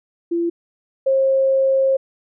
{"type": "tone pair in turn", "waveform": "sine", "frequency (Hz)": [340.2, 535.7], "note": ["F4", "C5"], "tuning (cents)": [-45, 41], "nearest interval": "minor sixth", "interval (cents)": 786, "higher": "second", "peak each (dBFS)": [-17, -13], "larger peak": "second", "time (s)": [[0.31, 0.5], [1.06, 1.97]], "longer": "second", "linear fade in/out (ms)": 10, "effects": []}